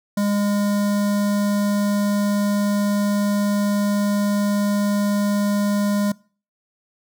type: tone with notch filter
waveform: square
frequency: 204.1 Hz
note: G#3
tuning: 30 cents flat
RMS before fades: -20 dBFS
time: 0.17-6.12 s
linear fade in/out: 5 ms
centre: 2600 Hz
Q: 1.2
effects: noise-tail reverb RT60 0.4 s tail -23 dB re dry